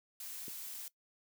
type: noise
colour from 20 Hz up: blue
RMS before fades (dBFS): -45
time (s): 0.2-0.88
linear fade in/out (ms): 2
type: click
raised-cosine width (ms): 3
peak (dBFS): -33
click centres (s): 0.481
effects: noise-tail reverb RT60 0.1 s tail -19 dB re dry + high-pass 200 Hz 12 dB/octave